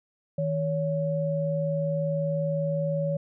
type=tone pair together; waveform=sine; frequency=158.8 / 562.2 Hz; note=D#3 / C#5; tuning=+36 / +24 cents; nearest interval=octave + minor seventh; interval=2188 cents; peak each=-27 dBFS; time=0.38-3.17 s; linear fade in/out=5 ms; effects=none